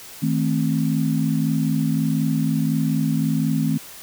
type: chord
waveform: sine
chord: A diminished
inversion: second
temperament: just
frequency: 158.4 / 220 / 264 Hz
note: Eb3 / A3 / C4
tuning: +31 / 0 / +16 cents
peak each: -21 / -23 / -23 dBFS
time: 0.22-3.78 s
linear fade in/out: 10 ms
effects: white hiss -40 dBFS RMS until 4.02 s